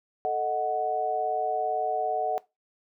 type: chord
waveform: sine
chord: D# diminished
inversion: second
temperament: equal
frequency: 440 / 622.3 / 740 Hz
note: A4 / D#5 / F#5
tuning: 0 / 0 / 0 cents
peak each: -32 / -31 / -26 dBFS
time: 0.25-2.38 s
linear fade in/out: 0 ms
effects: noise-tail reverb RT60 0.2 s tail -19 dB re dry